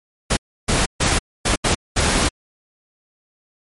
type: noise bursts at uneven times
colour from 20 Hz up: pink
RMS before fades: -17 dBFS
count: 6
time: 0.3-0.37 / 0.68-0.86 / 1-1.19 / 1.45-1.56 / 1.64-1.75 / 1.96-2.29 s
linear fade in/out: 10 ms
effects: MP3 48 kbps